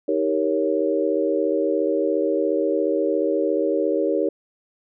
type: chord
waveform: sine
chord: Eb dominant seventh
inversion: none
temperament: equal with one note detuned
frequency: 314.9 / 392 / 466.2 / 554.4 Hz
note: Eb4 / G4 / Bb4 / Db5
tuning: +21 / 0 / 0 / 0 cents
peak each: -24 dBFS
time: 0.08-4.29 s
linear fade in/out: 5 ms
effects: none